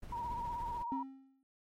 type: noise with tremolo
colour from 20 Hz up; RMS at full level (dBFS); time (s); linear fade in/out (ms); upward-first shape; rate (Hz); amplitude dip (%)
brown; -45; 0.02-0.83; 10; triangle; 14; 45
type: tone with vibrato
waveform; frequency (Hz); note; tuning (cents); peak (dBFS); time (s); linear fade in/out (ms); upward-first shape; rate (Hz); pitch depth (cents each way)
sine; 947; A#5; +27; -37; 0.12-1.03; 5; sine; 16; 48
type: tone with exponential decay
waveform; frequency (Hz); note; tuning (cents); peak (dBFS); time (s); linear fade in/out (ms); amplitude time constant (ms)
triangle; 267.6; C4; +39; -32; 0.92-1.43; 0; 110
effects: AAC 48 kbps